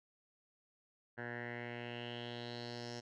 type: tone with low-pass filter sweep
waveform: 10% pulse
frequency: 119.7 Hz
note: A#2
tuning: 46 cents sharp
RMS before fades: -45 dBFS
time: 1.17-3.01 s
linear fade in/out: 20 ms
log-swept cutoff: 1600 to 5600 Hz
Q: 4.7
effects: none